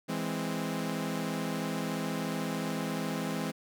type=chord; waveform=sawtooth; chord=E augmented; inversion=none; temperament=equal; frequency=164.81 / 207.7 / 261.6 Hz; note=E3 / G#3 / B#3; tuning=0 / 0 / 0 cents; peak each=-32 dBFS; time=0.08-3.52 s; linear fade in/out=20 ms; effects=none